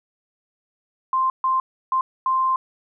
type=tone bursts at uneven times; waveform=sine; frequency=1046.5 Hz; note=C6; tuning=in tune; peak=-17 dBFS; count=4; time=1.13-1.3 / 1.44-1.6 / 1.92-2.01 / 2.26-2.56 s; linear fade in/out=2 ms; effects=none